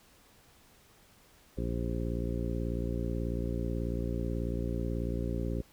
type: harmonic tone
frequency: 58.27 Hz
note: A#1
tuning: in tune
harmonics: 1 / 2 / 3 / 4 / 5 / 6 / 7 / 9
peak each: -34 / -37 / -39 / -40 / -41 / -42 / -42 / -44 dBFS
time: 1.57-5.62 s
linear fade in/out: 10 ms
effects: pink hiss -61 dBFS RMS until 5.72 s